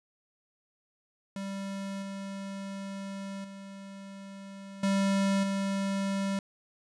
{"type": "tone with level steps", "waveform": "square", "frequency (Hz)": 196, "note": "G3", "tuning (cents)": 0, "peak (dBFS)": [-35, -37, -43, -25, -29], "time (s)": [1.36, 6.39], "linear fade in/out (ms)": 2, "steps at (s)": [2.02, 3.44, 4.83, 5.43], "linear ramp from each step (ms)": 5, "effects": ["resampled to 22050 Hz", "11-bit"]}